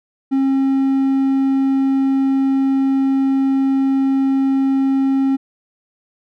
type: tone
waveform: triangle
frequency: 269.6 Hz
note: C#4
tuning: 48 cents flat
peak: -11 dBFS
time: 0.31-5.37 s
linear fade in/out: 20 ms
effects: none